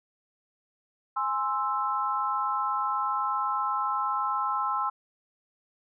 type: chord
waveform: sine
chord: Ab augmented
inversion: none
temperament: equal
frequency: 830.6 / 1046.5 / 1318.5 Hz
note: Ab5 / C6 / E6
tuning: 0 / 0 / 0 cents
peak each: -32 / -29 / -29 dBFS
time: 1.16-4.9 s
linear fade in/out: 10 ms
effects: none